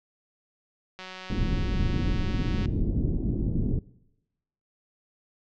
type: click train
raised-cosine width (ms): 0.2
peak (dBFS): -22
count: 311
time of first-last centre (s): 0.99-2.657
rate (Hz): 186
type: low-pass noise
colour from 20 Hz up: pink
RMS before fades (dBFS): -26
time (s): 1.3-3.79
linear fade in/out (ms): 2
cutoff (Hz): 320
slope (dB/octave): 24
effects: noise-tail reverb RT60 0.9 s tail -21 dB re dry + low-pass 4000 Hz 12 dB/octave